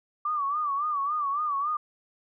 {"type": "tone with vibrato", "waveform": "sine", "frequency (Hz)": 1166, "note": "D6", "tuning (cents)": -13, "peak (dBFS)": -25, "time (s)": [0.25, 1.77], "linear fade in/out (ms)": 5, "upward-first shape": "sine", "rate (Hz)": 3.6, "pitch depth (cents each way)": 100, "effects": []}